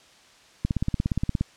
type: click train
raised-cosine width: 5 ms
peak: -11 dBFS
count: 14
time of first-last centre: 0.65-1.41 s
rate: 17.1 Hz
effects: white hiss -54 dBFS RMS until 1.56 s + low-pass 6000 Hz 12 dB/octave